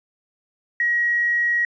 triangle tone with tanh clipping, 1901 Hz, A#6, 33 cents sharp, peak -17 dBFS, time 0.8-1.65 s, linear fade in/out 2 ms, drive 3 dB, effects resampled to 16000 Hz

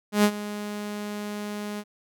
sawtooth tone with ADSR envelope, 207.7 Hz, G#3, in tune, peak -11 dBFS, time 0.12-1.84 s, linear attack 120 ms, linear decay 66 ms, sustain -16 dB, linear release 50 ms, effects none

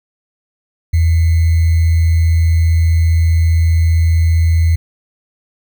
sine tone with sample-and-hold, 82.41 Hz, E2, in tune, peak -8 dBFS, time 0.93-4.76 s, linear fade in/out 10 ms, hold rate 2100 Hz, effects none

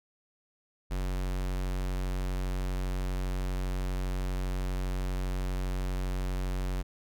square tone, 46.25 Hz, F#1, in tune, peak -30 dBFS, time 0.9-6.83 s, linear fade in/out 20 ms, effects none

